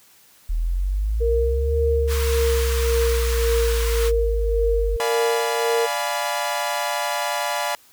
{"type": "exponential two-way sweep", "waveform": "sine", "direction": "up then down", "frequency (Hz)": [38.89, 73.42, 48.59], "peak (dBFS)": -19, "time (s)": [0.49, 4.97], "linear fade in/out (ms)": 10, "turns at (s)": 1.74}
{"type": "tone with tremolo", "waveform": "sine", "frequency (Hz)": 463.6, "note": "A#4", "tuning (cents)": -10, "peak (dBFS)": -18, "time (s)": [1.2, 5.87], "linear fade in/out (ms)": 20, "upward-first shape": "sine", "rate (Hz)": 1.8, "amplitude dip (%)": 55}
{"type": "high-pass noise", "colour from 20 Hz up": "pink", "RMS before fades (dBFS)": -30, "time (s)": [2.07, 4.12], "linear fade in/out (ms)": 50, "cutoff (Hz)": 930, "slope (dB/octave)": 96}
{"type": "chord", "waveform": "sawtooth", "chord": "D diminished seventh", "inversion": "none", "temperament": "equal with one note detuned", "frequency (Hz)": [587.3, 698.5, 840.3, 987.8], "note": ["D5", "F5", "Ab5", "Cb6"], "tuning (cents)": [0, 0, 20, 0], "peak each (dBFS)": -24, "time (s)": [5, 7.75], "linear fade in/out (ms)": 0}
{"effects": ["white hiss -53 dBFS RMS until 7.92 s"]}